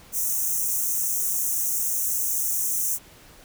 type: high-pass noise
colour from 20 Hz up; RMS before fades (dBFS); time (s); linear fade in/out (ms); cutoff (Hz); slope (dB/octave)
white; -25; 0.12-2.99; 50; 5800; 96
effects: pink hiss -50 dBFS RMS until 3.44 s